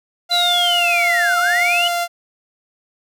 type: tone with vibrato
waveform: sawtooth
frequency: 699 Hz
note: F5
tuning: 1 cent sharp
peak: -14 dBFS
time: 0.29-2.08 s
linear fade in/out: 50 ms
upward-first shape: sine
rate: 1 Hz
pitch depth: 15 cents each way
type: linear two-way sweep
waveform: sine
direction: down then up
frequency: 4040 to 1323 to 2991 Hz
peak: -15 dBFS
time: 0.31-1.88 s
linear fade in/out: 5 ms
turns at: 1.39 s
effects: none